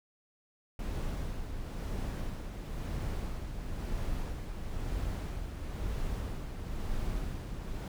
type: noise with tremolo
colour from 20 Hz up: brown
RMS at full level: -34 dBFS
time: 0.79-7.88 s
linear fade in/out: 2 ms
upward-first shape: sine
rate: 1 Hz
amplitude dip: 45%
effects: none